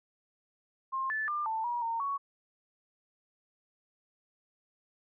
sine tone with pitch steps, 1062 / 1746 / 1196 / 887 / 958 / 917 / 1116 Hz, C6 / A6 / D6 / A5 / A#5 / A#5 / C#6, +25 / -14 / +31 / +14 / +47 / -29 / +11 cents, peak -30 dBFS, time 0.92-2.18 s, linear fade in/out 20 ms, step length 180 ms, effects none

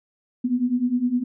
sine beating tone pair, 240.3 / 250.1 Hz, B3 / B3, -47 / +22 cents, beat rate 9.8 Hz, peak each -24 / -21 dBFS, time 0.44-1.24 s, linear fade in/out 10 ms, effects none

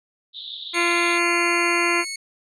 pink band-pass noise, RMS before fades -35 dBFS, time 0.33-1.2 s, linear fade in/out 50 ms, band 3400 to 3900 Hz, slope 96 dB/octave
harmonic tone, 344.9 Hz, F4, 22 cents flat, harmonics 1 / 2 / 3 / 4 / 5 / 6 / 7 / 8, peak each -24 / -31 / -26 / -28 / -31 / -24 / -25 / -29 dBFS, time 0.73-2.05 s, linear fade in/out 50 ms
15% pulse tone, 2200 Hz, C#7, 14 cents flat, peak -22 dBFS, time 0.74-2.16 s, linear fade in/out 5 ms
effects low-pass 12000 Hz 12 dB/octave

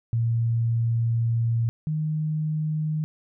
sine tone pair in turn, 115.8 / 154.57 Hz, A#2 / D#3, -11 / -11 cents, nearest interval perfect fourth, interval 500 cents, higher second, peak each -20 / -23 dBFS, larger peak first, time 0.13-1.69 / 1.87-3.04 s, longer first, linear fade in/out 0 ms, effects none

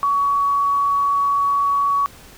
sine tone, 1126 Hz, C#6, 27 cents sharp, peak -15 dBFS, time 0.03-2.06 s, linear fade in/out 0 ms, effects pink hiss -44 dBFS RMS until 2.37 s

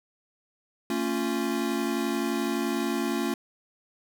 square chord, A augmented, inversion none, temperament equal with one note detuned, 225.8 / 277.2 / 349.2 Hz, A3 / C#4 / E#4, +45 / 0 / 0 cents, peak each -31 dBFS, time 0.9-3.34 s, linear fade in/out 2 ms, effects none

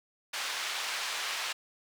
white band-pass noise, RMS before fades -35 dBFS, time 0.33-1.53 s, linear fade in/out 10 ms, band 860 to 4200 Hz, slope 12 dB/octave, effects none

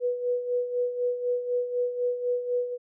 sine tone with tremolo, 490.9 Hz, B4, 10 cents flat, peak -22 dBFS, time 0-2.78 s, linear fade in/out 50 ms, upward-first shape sine, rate 4 Hz, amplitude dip 65%, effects none

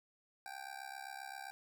25% pulse tone with amplitude modulation, 784 Hz, G5, in tune, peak -38 dBFS, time 0.46-1.51 s, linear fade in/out 0 ms, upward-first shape sine, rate 67.6 Hz, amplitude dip 90%, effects none

